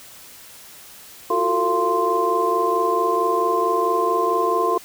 sine tone cluster, 343.1 / 367.6 / 449.4 / 688 / 1044 Hz, F4 / F#4 / A4 / F5 / C6, -31 / -11 / +37 / -26 / -4 cents, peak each -28 / -24 / -23 / -26 / -20 dBFS, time 1.3-4.78 s, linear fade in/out 5 ms, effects white hiss -43 dBFS RMS until 4.84 s

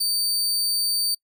sawtooth tone, 4600 Hz, D8, 37 cents flat, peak -18 dBFS, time 0-1.15 s, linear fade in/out 10 ms, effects noise-tail reverb RT60 0.1 s tail -25 dB re dry

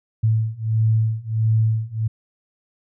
sine beating tone pair, 110 / 111.5 Hz, A2 / A2, 0 / +23 cents, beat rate 1.5 Hz, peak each -20 / -19 dBFS, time 0.23-2.08 s, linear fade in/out 10 ms, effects none

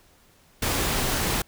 pink noise, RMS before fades -25 dBFS, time 0.62-1.42 s, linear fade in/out 5 ms, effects pink hiss -58 dBFS RMS until 1.47 s

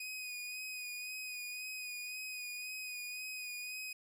sawtooth tone with vibrato, 2489 Hz, D#7, in tune, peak -38 dBFS, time 0-3.93 s, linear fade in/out 5 ms, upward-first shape sine, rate 1.9 Hz, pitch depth 26 cents each way, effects none

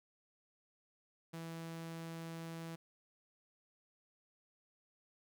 sawtooth tone, 164.81 Hz, E3, in tune, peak -40 dBFS, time 1.33-2.76 s, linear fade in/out 10 ms, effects none

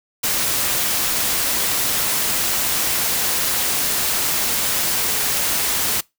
white noise, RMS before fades -20 dBFS, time 0.23-6.01 s, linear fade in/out 10 ms, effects noise-tail reverb RT60 0.2 s tail -23 dB re dry

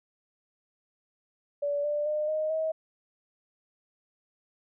sine tone with pitch steps, 576 / 590.5 / 605.3 / 620.6 / 636.2 Hz, D5 / D5 / D#5 / D#5 / D#5, -34 / +9 / -48 / -5 / +38 cents, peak -26 dBFS, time 1.62-2.72 s, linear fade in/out 10 ms, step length 220 ms, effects none

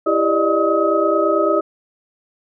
sine tone cluster, 331.4 / 396.6 / 586 / 615 / 1271 Hz, E4 / G4 / D5 / D#5 / D#6, +9 / +20 / -4 / -20 / +36 cents, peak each -20 dBFS, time 0.06-1.61 s, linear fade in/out 10 ms, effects none

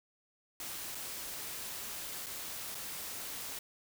white noise with dropouts, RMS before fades -42 dBFS, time 0.6-3.59 s, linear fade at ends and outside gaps 2 ms, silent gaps 0.948-0.952 / 2.262-2.266 / 2.747-2.751 s, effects none

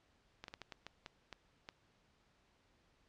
slowing click train, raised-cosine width 0.2 ms, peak -29 dBFS, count 9, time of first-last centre 0.44-1.689 s, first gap 42 ms, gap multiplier 1.36, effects pink hiss -73 dBFS RMS until 3.08 s + low-pass 5000 Hz 12 dB/octave

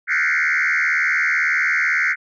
sine tone with frequency modulation, 1813 Hz, A#6, 49 cents flat, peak -14 dBFS, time 0.07-2.16 s, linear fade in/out 50 ms, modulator 78 Hz, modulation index 5, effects tanh soft clip ceiling -13 dBFS

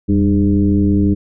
sine tone with frequency modulation, 196 Hz, G3, in tune, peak -10 dBFS, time 0.08-1.15 s, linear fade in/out 20 ms, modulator 106 Hz, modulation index 1.3, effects none

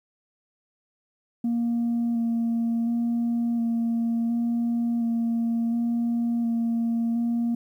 sine tone with vibrato, 233.1 Hz, A#3, in tune, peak -20 dBFS, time 1.44-7.55 s, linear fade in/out 5 ms, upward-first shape square, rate 0.7 Hz, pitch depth 13 cents each way, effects tanh soft clip ceiling -20 dBFS + 10-bit

